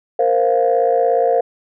sine chord, Bb suspended second, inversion none, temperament equal, 466.2 / 523.3 / 698.5 Hz, Bb4 / C5 / F5, 0 / 0 / 0 cents, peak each -16 dBFS, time 0.19-1.41 s, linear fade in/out 5 ms, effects tanh soft clip ceiling -5 dBFS

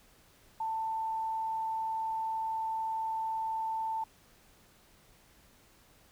sine tone, 889 Hz, A5, 18 cents sharp, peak -31 dBFS, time 0.6-4.04 s, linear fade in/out 5 ms, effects pink hiss -62 dBFS RMS until 6.11 s

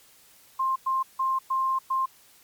sine tone bursts at uneven times, 1056 Hz, C6, 16 cents sharp, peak -22 dBFS, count 5, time 0.59-0.76 / 0.86-1.03 / 1.19-1.39 / 1.5-1.79 / 1.9-2.06 s, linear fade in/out 10 ms, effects white hiss -56 dBFS RMS until 2.43 s + MP3 96 kbps

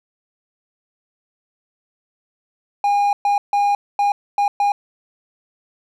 triangle tone bursts at uneven times, 813 Hz, G#5, 37 cents flat, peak -12 dBFS, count 6, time 2.84-3.13 / 3.25-3.38 / 3.53-3.75 / 3.99-4.12 / 4.38-4.48 / 4.6-4.72 s, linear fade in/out 2 ms, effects none

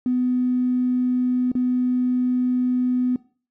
triangle tone with dropouts, 250.3 Hz, B3, 23 cents sharp, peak -14 dBFS, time 0.06-3.16 s, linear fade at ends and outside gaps 2 ms, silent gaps 1.517-1.552 s, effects noise-tail reverb RT60 0.4 s tail -23 dB re dry + tanh soft clip ceiling -16 dBFS

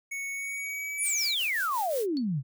square tone with pitch glide, 2217 to 2321 Hz, C#7 to D7, 0 to -21 cents, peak -33 dBFS, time 0.11-1.35 s, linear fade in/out 10 ms, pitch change +79 cents, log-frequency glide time 0.33-1.23 s
sine exponential sweep, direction down, 11620 to 123.6 Hz, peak -26 dBFS, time 0.97-2.43 s, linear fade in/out 50 ms
blue noise with tremolo, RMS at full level -37 dBFS, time 1.02-2.07 s, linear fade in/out 50 ms, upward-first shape triangle, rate 5.5 Hz, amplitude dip 65%
sine tone with exponential decay, 4435 Hz, C#8, in tune, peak -34 dBFS, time 2.17-2.25 s, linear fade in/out 0 ms, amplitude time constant 16 ms
effects none

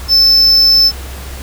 triangle tone, 5274 Hz, E8, in tune, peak -4 dBFS, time 0.08-0.92 s, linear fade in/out 50 ms, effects added 66 Hz sine -25 dBFS peak until 1.42 s + pink hiss -31 dBFS RMS until 1.42 s

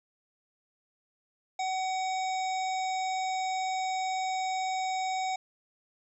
harmonic tone, 753 Hz, F#5, 30 cents sharp, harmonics 1 / 3 / 5 / 7 / 9 / 10, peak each -29 / -39 / -43 / -46 / -48 / -49 dBFS, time 1.59-5.36 s, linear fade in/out 5 ms, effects 12-bit

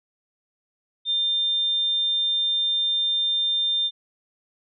sine tone, 3600 Hz, A7, 39 cents sharp, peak -20 dBFS, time 1.05-3.91 s, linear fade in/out 50 ms, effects none

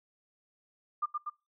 sine tone with echo, 1200 Hz, D6, 37 cents sharp, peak -27 dBFS, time 1.02-1.06 s, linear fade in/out 10 ms, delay 120 ms, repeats 2, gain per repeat -3 dB, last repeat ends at 1.3 s, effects noise-tail reverb RT60 0.3 s tail -26 dB re dry

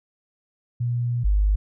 sine tone pair in turn, 120.5 / 50.66 Hz, B2 / G#1, -42 / -42 cents, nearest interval octave + minor third, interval 1500 cents, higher first, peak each -21 / -16 dBFS, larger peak second, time 0.8-1.24 / 1.24-1.56 s, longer first, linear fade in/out 10 ms, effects none

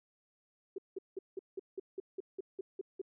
sine tone bursts, 382.8 Hz, G4, 41 cents flat, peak -36 dBFS, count 12, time 0.76-3.016 s, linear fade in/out 5 ms, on 23 ms, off 180 ms, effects none

